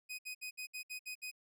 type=tone bursts; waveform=sawtooth; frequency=2502 Hz; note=D#7; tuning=9 cents sharp; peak=-38 dBFS; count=8; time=0.09-1.315 s; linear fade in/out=20 ms; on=98 ms; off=63 ms; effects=none